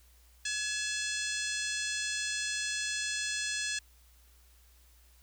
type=harmonic tone with a mistuned harmonic; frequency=847 Hz; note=G#5; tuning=34 cents sharp; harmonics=2 / 3 / 4 / 5 / 6 / 7 / 8 / 9 / 10; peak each=-37 / -39 / -40 / -41 / -42 / -42 / -43 / -44 / -44 dBFS; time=0.45-3.79 s; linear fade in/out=5 ms; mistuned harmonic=3; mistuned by=+62 cents; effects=added 60 Hz sine -59 dBFS peak until 5.22 s + white hiss -65 dBFS RMS until 5.22 s